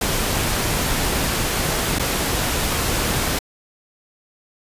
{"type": "noise with dropouts", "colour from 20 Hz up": "pink", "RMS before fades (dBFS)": -21, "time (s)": [0.01, 3.39], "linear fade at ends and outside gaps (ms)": 5, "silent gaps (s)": [1.987, 1.994], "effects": ["resampled to 32000 Hz"]}